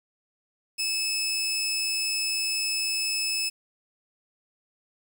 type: tone pair together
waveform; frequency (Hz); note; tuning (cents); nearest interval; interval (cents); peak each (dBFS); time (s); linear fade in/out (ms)
20% pulse; 2602 / 5204; E7 / E8; -23 / -23; octave; 1200; -24 / -26; 0.78-3.5; 20
effects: 9-bit